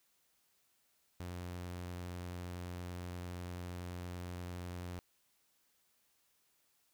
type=tone; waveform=sawtooth; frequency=88.8 Hz; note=F2; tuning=29 cents sharp; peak=-38 dBFS; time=1.2-4.99 s; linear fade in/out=0 ms; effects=white hiss -75 dBFS RMS until 6.93 s